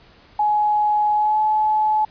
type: tone with pitch glide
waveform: sine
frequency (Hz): 841 to 857.7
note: G#5 to A5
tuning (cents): +22 to -44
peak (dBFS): -15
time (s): 0.39-2.05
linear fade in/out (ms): 5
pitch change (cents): +34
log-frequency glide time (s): 1.14-1.39
effects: pink hiss -50 dBFS RMS until 2.1 s + resampled to 11025 Hz